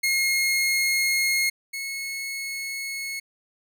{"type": "tone pair in turn", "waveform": "sawtooth", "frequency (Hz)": [2152, 2186], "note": ["C7", "C#7"], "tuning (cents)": [48, -25], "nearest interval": "unison", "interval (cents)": 27, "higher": "second", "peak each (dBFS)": [-17, -26], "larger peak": "first", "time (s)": [[0.03, 1.5], [1.73, 3.2]], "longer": "neither", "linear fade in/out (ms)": 10, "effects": []}